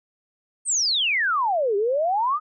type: exponential two-way sweep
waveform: sine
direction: down then up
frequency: 8870 to 390 to 1277 Hz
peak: -19 dBFS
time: 0.65-2.4 s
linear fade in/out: 50 ms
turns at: 1.76 s
effects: none